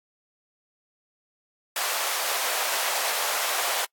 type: high-pass noise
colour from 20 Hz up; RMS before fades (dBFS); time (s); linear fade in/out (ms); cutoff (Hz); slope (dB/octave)
pink; -27; 1.76-3.85; 2; 590; 24
effects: noise-tail reverb RT60 0.1 s tail -26 dB re dry + AAC 64 kbps